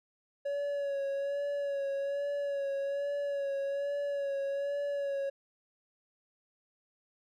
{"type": "tone with vibrato", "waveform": "triangle", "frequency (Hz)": 562, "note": "C#5", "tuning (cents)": 24, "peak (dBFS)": -29, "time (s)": [0.45, 5.3], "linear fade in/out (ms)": 10, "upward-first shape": "sine", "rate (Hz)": 1.2, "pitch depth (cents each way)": 31, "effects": []}